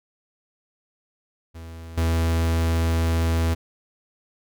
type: tone with level steps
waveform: 45% pulse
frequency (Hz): 82.41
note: E2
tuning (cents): 0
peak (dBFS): -36 / -19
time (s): 1.54-3.55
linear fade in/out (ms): 20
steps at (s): 1.97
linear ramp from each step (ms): 10
effects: none